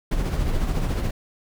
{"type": "noise with tremolo", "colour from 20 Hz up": "brown", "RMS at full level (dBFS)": -21, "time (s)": [0.11, 1.11], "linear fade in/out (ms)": 5, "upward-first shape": "sine", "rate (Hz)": 14, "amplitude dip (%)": 45, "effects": []}